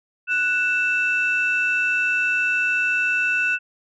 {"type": "tone pair together", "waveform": "sine", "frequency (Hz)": [1480, 2653], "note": ["F#6", "E7"], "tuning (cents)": [0, 10], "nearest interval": "minor seventh", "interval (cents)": 1010, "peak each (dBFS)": -20, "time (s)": [0.27, 3.59], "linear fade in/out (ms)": 50, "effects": ["tanh soft clip ceiling -12 dBFS"]}